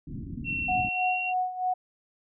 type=low-pass noise; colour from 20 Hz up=white; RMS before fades=-37 dBFS; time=0.07-0.89 s; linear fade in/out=5 ms; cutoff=280 Hz; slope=48 dB/octave
type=tone with pitch glide; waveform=sine; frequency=2716 to 2743 Hz; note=F7 to F7; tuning=-49 to -32 cents; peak=-28 dBFS; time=0.44-1.34 s; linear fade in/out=50 ms; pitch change=+17 cents; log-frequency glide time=0.75-1.17 s
type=tone with tremolo; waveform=sine; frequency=736 Hz; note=F#5; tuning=9 cents flat; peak=-23 dBFS; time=0.68-1.74 s; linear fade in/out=10 ms; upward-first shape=sine; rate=3.2 Hz; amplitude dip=75%
effects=none